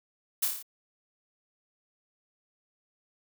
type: noise with echo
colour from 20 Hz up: blue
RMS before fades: -26 dBFS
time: 0.42-0.46 s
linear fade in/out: 10 ms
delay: 28 ms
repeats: 6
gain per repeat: -3 dB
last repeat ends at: 0.628 s
effects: none